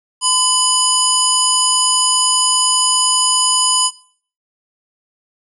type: harmonic tone with a mistuned harmonic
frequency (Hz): 995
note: B5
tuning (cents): +13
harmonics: 1 / 3 / 5 / 7 / 9 / 10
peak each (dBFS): -19 / -19 / -19 / -19 / -19 / -19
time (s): 0.21-3.91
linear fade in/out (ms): 50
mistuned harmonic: 1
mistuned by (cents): +39
effects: noise-tail reverb RT60 0.5 s tail -20 dB re dry